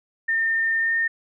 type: tone with pitch glide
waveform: sine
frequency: 1812 to 1825.7 Hz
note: A#6 to A#6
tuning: -50 to -37 cents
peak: -19 dBFS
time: 0.28-1.08 s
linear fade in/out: 10 ms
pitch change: +13 cents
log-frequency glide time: 0.78-0.94 s
effects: none